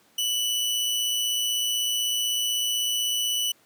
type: tone with amplitude modulation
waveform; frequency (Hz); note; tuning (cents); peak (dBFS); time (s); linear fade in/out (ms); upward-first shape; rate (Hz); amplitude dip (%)
sawtooth; 2968; F#7; +5; -19; 0.18-3.52; 5; sine; 116; 30
effects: pink hiss -60 dBFS RMS until 3.65 s + high-pass 200 Hz 12 dB/octave